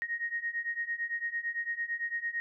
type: beating tone pair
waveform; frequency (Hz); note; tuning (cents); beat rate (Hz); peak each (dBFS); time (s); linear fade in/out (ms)
sine; 1864.7 / 1873.6; A#6 / A#6; 0 / +8; 8.9; -36 / -34; 0.02-2.4; 0
effects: none